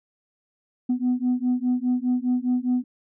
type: beating tone pair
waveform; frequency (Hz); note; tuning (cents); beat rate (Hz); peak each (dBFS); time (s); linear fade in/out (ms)
sine; 246.9 / 251.8; B3 / B3; 0 / +34; 4.9; -22; 0.89-2.84; 10
effects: tanh soft clip ceiling -16 dBFS